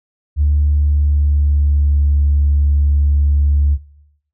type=tone with pitch glide; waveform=sine; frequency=73.42 to 72.03 Hz; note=D2 to D2; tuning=0 to -33 cents; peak=-9 dBFS; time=0.36-3.78 s; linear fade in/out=50 ms; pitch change=-33 cents; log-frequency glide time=0.68-2.02 s; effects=noise-tail reverb RT60 0.9 s tail -21 dB re dry + tanh soft clip ceiling -6 dBFS